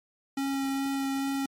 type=tone with vibrato; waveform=square; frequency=273 Hz; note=C#4; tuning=26 cents flat; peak=-28 dBFS; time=0.37-1.46 s; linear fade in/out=5 ms; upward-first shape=sine; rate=2.4 Hz; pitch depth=9 cents each way; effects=MP3 64 kbps